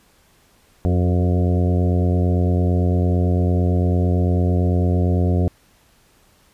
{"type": "harmonic tone with a mistuned harmonic", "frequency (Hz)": 88.9, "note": "F2", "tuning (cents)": 31, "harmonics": [1, 2, 3, 4, 5, 6, 7, 8], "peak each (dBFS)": [-16, -22, -26, -28, -30, -32, -33, -34], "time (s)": [0.85, 5.48], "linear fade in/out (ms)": 0, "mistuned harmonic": 4, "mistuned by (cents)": 31, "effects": ["pink hiss -56 dBFS RMS until 6.53 s", "resampled to 32000 Hz"]}